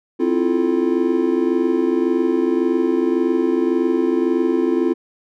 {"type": "chord", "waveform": "triangle", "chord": "F major seventh", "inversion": "second", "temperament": "just", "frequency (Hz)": [261.9, 327.4, 349.2, 436.5], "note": ["C4", "E4", "F4", "A4"], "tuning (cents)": [2, -12, 0, -14], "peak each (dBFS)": [-19, -19, -17, -22], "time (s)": [0.19, 4.94], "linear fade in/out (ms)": 20, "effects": []}